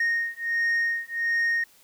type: beating tone pair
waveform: sine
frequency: 1855 / 1856.4 Hz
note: A#6 / A#6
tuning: -9 / -8 cents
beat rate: 1.4 Hz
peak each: -24 dBFS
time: 0-1.64 s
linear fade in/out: 5 ms
effects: tanh soft clip ceiling -20 dBFS + white hiss -57 dBFS RMS until 1.83 s